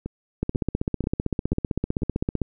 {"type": "two click trains", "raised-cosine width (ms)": 3, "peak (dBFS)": [-10, -17], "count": [32, 5], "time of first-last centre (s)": [[0.43, 2.417], [0.06, 2.021]], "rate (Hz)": [15.6, 2.04], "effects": []}